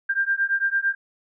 sine beating tone pair, 1587 / 1595.9 Hz, G6 / G6, +21 / +31 cents, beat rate 8.9 Hz, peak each -23 / -23 dBFS, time 0.09-0.95 s, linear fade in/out 10 ms, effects none

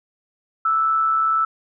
sine tone with amplitude modulation, 1318.5 Hz, E6, in tune, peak -14 dBFS, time 0.65-1.45 s, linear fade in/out 5 ms, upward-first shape sine, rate 142 Hz, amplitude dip 40%, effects none

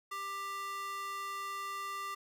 square tone with high-pass filter, 394.8 Hz, G4, 12 cents sharp, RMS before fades -40 dBFS, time 0.11-2.15 s, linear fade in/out 10 ms, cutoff 1200 Hz, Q 2.4, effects none

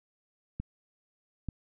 clicks, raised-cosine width 5 ms, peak -22 dBFS, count 2, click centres 0.6 / 1.487 s, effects none

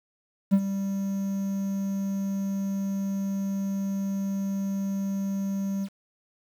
triangle tone with ADSR envelope, 196 Hz, G3, in tune, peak -12 dBFS, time 0.51-5.89 s, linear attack 26 ms, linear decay 59 ms, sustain -12 dB, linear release 59 ms, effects 8-bit

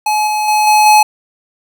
square tone with level steps, 850 Hz, G#5, 40 cents sharp, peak -12 / -14 / -10 / -7 / -5 dBFS, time 0.06-1.03 s, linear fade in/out 5 ms, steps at 0.27 / 0.48 / 0.67 / 0.86 s, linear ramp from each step 2 ms, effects none

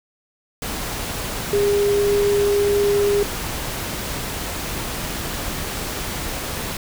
sine tone in noise, 406.6 Hz, G#4, 37 cents flat, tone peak -15 dBFS, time 1.53-3.23 s, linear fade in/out 2 ms, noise pink, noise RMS -27 dBFS, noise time 0.62-6.77 s, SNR +9 dB, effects none

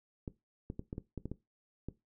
clicks, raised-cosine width 3 ms, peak -26 dBFS, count 9, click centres 0.278 / 0.701 / 0.794 / 0.929 / 0.981 / 1.177 / 1.256 / 1.316 / 1.886 s, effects noise-tail reverb RT60 0.2 s tail -17 dB re dry

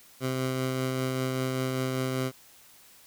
15% pulse tone with tremolo, 130.2 Hz, C3, 8 cents flat, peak -20 dBFS, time 0.2-2.32 s, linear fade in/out 50 ms, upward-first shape triangle, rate 5.1 Hz, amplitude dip 25%, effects white hiss -55 dBFS RMS until 3.06 s

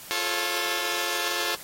5% pulse chord, F augmented, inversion none, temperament just, 349.2 / 436.5 / 545.7 Hz, F4 / A4 / C#5, 0 / -14 / -27 cents, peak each -19 dBFS, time 0.11-1.55 s, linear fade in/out 0 ms, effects white hiss -43 dBFS RMS until 1.63 s + AAC 48 kbps

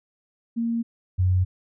sine tone pair in turn, 231.7 / 91.95 Hz, A#3 / F#2, -10 / -10 cents, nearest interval octave + major third, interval 1600 cents, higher first, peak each -22 / -17 dBFS, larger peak second, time 0.56-0.83 / 1.18-1.45 s, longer neither, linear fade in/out 20 ms, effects none

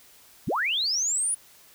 sine linear sweep, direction up, 57.5 to 9956 Hz, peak -23 dBFS, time 0.47-1.35 s, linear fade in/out 10 ms, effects white hiss -54 dBFS RMS until 1.74 s

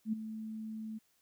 sine tone with ADSR envelope, 219.1 Hz, A3, 7 cents flat, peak -28 dBFS, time 0.05-0.99 s, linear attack 78 ms, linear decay 11 ms, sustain -11 dB, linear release 18 ms, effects white hiss -73 dBFS RMS until 1.21 s

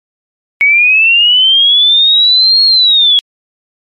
sine linear two-way sweep, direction up then down, 2217 to 4311 to 3310 Hz, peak -4 dBFS, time 0.61-3.19 s, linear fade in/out 0 ms, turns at 2.64 s, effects MP3 64 kbps

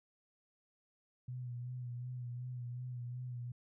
sine tone with vibrato, 123.47 Hz, B2, in tune, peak -40 dBFS, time 1.28-3.52 s, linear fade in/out 5 ms, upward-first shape sine, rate 2.7 Hz, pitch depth 38 cents each way, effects none

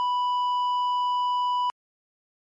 sine tone with tanh clipping, 987.8 Hz, B5, in tune, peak -23 dBFS, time 0-1.7 s, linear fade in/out 0 ms, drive 6 dB, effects MP3 48 kbps

